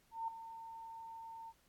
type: tone with ADSR envelope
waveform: sine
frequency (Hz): 907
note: A#5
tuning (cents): -48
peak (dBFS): -35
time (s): 0.11-1.53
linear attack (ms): 170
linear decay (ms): 4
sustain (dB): -12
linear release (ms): 43
effects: pink hiss -72 dBFS RMS until 1.68 s + AAC 64 kbps